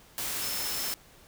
sine tone in noise, 5274 Hz, E8, in tune, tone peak -37 dBFS, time 0.42-0.93 s, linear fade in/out 0 ms, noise white, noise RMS -33 dBFS, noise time 0.18-0.94 s, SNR -7 dB, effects pink hiss -56 dBFS RMS until 1.27 s

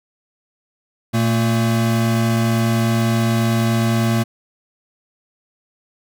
square tone pair together, 116.54 / 226.2 Hz, A#2 / A3, 0 / +48 cents, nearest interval major seventh, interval 1148 cents, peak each -18 / -19 dBFS, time 1.13-4.24 s, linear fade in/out 20 ms, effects none

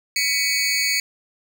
20% pulse tone with amplitude modulation, 2242 Hz, C#7, 19 cents sharp, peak -10 dBFS, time 0.16-1 s, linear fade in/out 2 ms, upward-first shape sine, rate 260 Hz, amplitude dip 85%, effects none

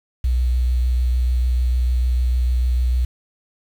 sine tone with vibrato, 61.74 Hz, B1, in tune, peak -15 dBFS, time 0.24-3.05 s, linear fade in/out 5 ms, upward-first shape sine, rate 6.7 Hz, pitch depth 17 cents each way, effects 7-bit

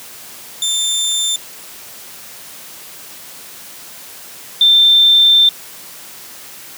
25% pulse / sine tone pair in turn, 3570 / 3570 Hz, A7 / A7, +24 / +24 cents, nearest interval unison, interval 0 cents, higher neither, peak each -11 / -6 dBFS, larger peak second, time 0.62-1.36 / 4.61-5.49 s, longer second, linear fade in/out 2 ms, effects white hiss -35 dBFS RMS until 6.77 s + high-pass 100 Hz 12 dB/octave

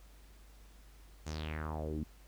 sawtooth tone with low-pass filter sweep, 77.6 Hz, D#2, 4 cents flat, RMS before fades -39 dBFS, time 1.26-2.04 s, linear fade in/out 10 ms, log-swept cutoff 7300 to 230 Hz, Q 4.3, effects added 50 Hz sine -55 dBFS peak until 2.27 s + pink hiss -64 dBFS RMS until 2.27 s

